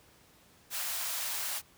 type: high-pass noise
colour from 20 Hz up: white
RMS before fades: -35 dBFS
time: 0.7-1.62 s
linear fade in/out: 50 ms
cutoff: 620 Hz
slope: 24 dB/octave
effects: pink hiss -61 dBFS RMS until 1.77 s + high-pass 60 Hz 12 dB/octave